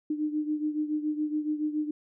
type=beating tone pair; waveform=sine; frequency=301.7 / 308.8 Hz; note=D4 / D#4; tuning=+47 / -13 cents; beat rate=7.1 Hz; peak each=-28 / -33 dBFS; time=0.1-1.91 s; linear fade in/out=5 ms; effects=none